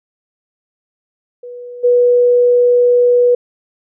sine tone with level steps, 488.2 Hz, B4, 20 cents flat, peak -27 / -7 dBFS, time 1.43-3.35 s, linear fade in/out 5 ms, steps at 1.83 s, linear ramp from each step 20 ms, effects none

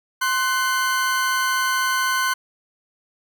40% pulse tone pair together, 1048 / 1504 Hz, C6 / F#6, +2 / +28 cents, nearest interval tritone, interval 626 cents, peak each -21 dBFS, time 0.21-2.34 s, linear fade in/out 10 ms, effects none

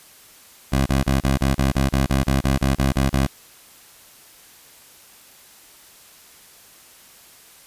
15% pulse tone bursts, 67.5 Hz, C#2, 45 cents flat, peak -10 dBFS, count 15, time 0.72-3.268 s, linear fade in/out 10 ms, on 140 ms, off 32 ms, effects white hiss -48 dBFS RMS until 7.66 s + resampled to 32000 Hz

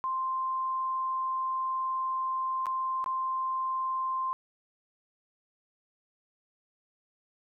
sine tone with dropouts, 1046.5 Hz, C6, in tune, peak -28 dBFS, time 0.04-4.33 s, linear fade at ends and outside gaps 0 ms, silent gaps 2.658-2.667 / 3.042-3.061 s, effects none

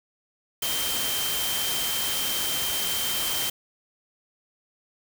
sine tone in noise, 3136 Hz, G7, in tune, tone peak -30 dBFS, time 0.62-3.5 s, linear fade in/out 5 ms, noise white, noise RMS -28 dBFS, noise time 0.62-3.5 s, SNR -5 dB, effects none

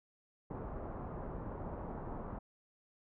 pink low-pass noise, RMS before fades -43 dBFS, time 0.5-2.39 s, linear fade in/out 10 ms, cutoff 1100 Hz, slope 24 dB/octave, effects none

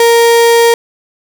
35% pulse tone, 466.2 Hz, A#4, in tune, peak -3 dBFS, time 0-0.74 s, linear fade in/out 2 ms, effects 7-bit

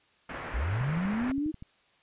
white low-pass noise, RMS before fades -39 dBFS, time 0.29-1.32 s, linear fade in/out 5 ms, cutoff 2000 Hz, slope 24 dB/octave
sine linear sweep, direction up, 47.92 to 320 Hz, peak -27 dBFS, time 0.53-1.52 s, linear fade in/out 20 ms
click train, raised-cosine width 5 ms, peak -30 dBFS, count 12, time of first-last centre 0.73-1.624 s, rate 12.3 Hz
effects white hiss -65 dBFS RMS until 2.02 s + resampled to 8000 Hz

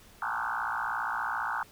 sine tone with frequency modulation, 1178 Hz, D6, 5 cents sharp, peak -29 dBFS, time 0.22-1.63 s, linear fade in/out 2 ms, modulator 57.4 Hz, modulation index 6.4, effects pink hiss -56 dBFS RMS until 1.71 s

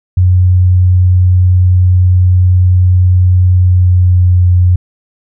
sine tone with pitch glide, 91 to 89.7 Hz, F#2 to F2, -28 to +47 cents, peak -4 dBFS, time 0.17-4.76 s, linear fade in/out 5 ms, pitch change -25 cents, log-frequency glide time 3.53-4.38 s, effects none

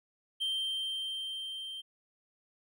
triangle tone with level ramp, 3142 Hz, G7, 3 cents sharp, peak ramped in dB -28 to -38 dBFS, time 0.4-1.82 s, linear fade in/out 20 ms, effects none

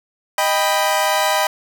sawtooth chord, Eb augmented, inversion none, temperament equal with one note detuned, 622.3 / 789.9 / 987.8 Hz, Eb5 / G5 / B5, 0 / +13 / 0 cents, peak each -16 dBFS, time 0.38-1.47 s, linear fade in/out 2 ms, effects none

